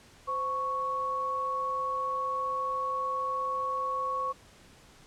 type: tone pair together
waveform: sine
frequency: 517.5 / 1108.7 Hz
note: C5 / C#6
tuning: -19 / 0 cents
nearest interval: octave + minor second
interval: 1319 cents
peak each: -37 / -29 dBFS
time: 0.27-4.33 s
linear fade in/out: 20 ms
effects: pink hiss -56 dBFS RMS until 5.06 s + low-pass 9000 Hz 12 dB/octave